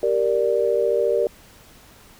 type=chord; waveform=sine; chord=G minor; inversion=none; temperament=equal; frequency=392 / 466.2 / 587.3 Hz; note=G4 / Bb4 / D5; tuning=0 / 0 / 0 cents; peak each=-23 / -20 / -22 dBFS; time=0.03-1.27 s; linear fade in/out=2 ms; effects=pink hiss -49 dBFS RMS until 2.19 s